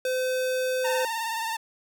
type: tone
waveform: square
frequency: 512 Hz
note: C5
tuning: 38 cents flat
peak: -25 dBFS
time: 0.05-1.05 s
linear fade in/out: 2 ms
type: tone with vibrato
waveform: sawtooth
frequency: 906 Hz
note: A#5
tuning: 50 cents flat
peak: -24 dBFS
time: 0.84-1.57 s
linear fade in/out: 10 ms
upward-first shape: triangle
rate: 19 Hz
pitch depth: 55 cents each way
effects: none